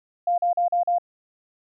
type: tone bursts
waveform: sine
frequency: 700 Hz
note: F5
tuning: 4 cents sharp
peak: -18 dBFS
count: 5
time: 0.27-0.984 s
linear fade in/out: 5 ms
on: 110 ms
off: 41 ms
effects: none